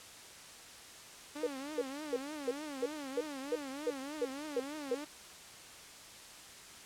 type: tone with vibrato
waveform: sawtooth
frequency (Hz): 285.2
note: C#4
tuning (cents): +49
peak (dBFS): -37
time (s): 1.35-5.05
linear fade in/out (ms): 10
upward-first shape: triangle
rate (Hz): 3.3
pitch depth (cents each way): 170
type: tone bursts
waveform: sine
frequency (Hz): 485.6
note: B4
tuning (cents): -29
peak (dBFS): -29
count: 11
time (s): 1.43-4.948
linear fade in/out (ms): 5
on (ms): 38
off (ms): 310
effects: white hiss -52 dBFS RMS until 6.85 s + low-pass 9000 Hz 12 dB/octave